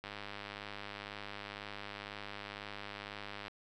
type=click train; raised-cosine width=0.3 ms; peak=-27 dBFS; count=352; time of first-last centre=0.04-3.481 s; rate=102 Hz; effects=none